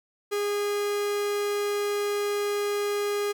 45% pulse tone, 410.2 Hz, G#4, 21 cents flat, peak -25 dBFS, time 0.31-3.33 s, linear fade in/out 20 ms, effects none

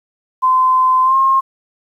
sine tone with pitch glide, 1030 to 1070 Hz, C6 to C6, -28 to +38 cents, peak -9 dBFS, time 0.42-1.41 s, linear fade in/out 20 ms, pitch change +66 cents, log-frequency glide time 1.03-1.16 s, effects 8-bit

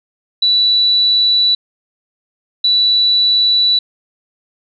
sine tone bursts at uneven times, 3951 Hz, B7, in tune, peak -9 dBFS, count 2, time 0.42-1.55 / 2.64-3.79 s, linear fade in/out 5 ms, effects none

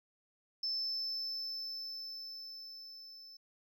triangle tone with level ramp, 5274 Hz, E8, in tune, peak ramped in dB -30 to -50 dBFS, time 0.63-3.37 s, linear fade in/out 5 ms, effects tanh soft clip ceiling -31 dBFS

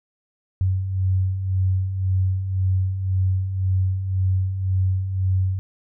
sine beating tone pair, 92.5 / 94.4 Hz, F#2 / F#2, 0 / +35 cents, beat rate 1.9 Hz, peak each -27 / -19 dBFS, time 0.61-5.59 s, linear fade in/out 0 ms, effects none

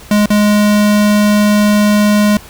square tone with dropouts, 208.3 Hz, G#3, 5 cents sharp, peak -8 dBFS, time 0.11-2.37 s, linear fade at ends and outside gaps 2 ms, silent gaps 0.259-0.303 s, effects added 60 Hz sine -39 dBFS peak until 2.49 s + pink hiss -36 dBFS RMS until 2.49 s

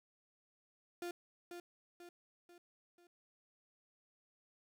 35% pulse tone with echo, 349.2 Hz, F4, in tune, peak -39 dBFS, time 1.02-1.11 s, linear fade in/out 2 ms, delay 490 ms, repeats 4, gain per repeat -6 dB, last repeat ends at 3.07 s, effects none

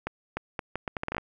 accelerating click train, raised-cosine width 0.5 ms, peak -15 dBFS, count 12, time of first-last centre 0.07-1.182 s, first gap 300 ms, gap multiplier 0.74, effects none

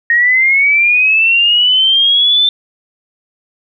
sine linear sweep, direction up, 1856 to 3562 Hz, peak -7 dBFS, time 0.1-2.49 s, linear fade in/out 2 ms, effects none

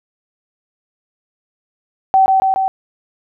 sine tone with echo, 767 Hz, G5, 38 cents flat, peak -7 dBFS, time 2.14-2.26 s, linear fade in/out 0 ms, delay 140 ms, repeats 3, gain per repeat -2 dB, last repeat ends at 2.68 s, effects none

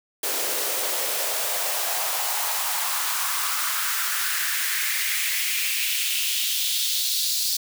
white noise with high-pass filter sweep, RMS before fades -25 dBFS, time 0.23-7.57 s, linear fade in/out 5 ms, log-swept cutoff 390 to 4500 Hz, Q 2.9, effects none

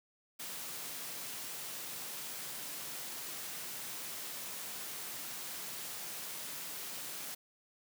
white high-pass noise, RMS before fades -43 dBFS, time 0.39-7.35 s, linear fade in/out 10 ms, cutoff 110 Hz, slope 96 dB/octave, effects none

